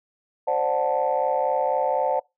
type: chord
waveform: sine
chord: D dominant seventh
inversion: third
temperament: equal with one note detuned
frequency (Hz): 523.3 / 587.3 / 733.6 / 880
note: C5 / D5 / F#5 / A5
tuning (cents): 0 / 0 / -15 / 0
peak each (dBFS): -25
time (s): 0.47-2.2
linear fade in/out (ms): 10
effects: noise-tail reverb RT60 0.2 s tail -24 dB re dry + tanh soft clip ceiling -11 dBFS